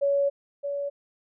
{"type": "tone pair in turn", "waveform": "sine", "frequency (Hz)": [562, 567.2], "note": ["C#5", "C#5"], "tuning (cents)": [24, 40], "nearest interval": "unison", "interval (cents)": 16, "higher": "second", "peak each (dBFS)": [-20, -27], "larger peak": "first", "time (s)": [[0.01, 0.3], [0.63, 0.9]], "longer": "first", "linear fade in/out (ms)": 20, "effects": []}